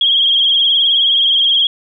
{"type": "tone with vibrato", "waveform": "sine", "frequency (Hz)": 3252, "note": "G#7", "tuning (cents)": -37, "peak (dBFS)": -9, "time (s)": [0.01, 1.67], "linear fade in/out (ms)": 2, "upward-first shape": "triangle", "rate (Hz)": 19, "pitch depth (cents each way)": 65, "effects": []}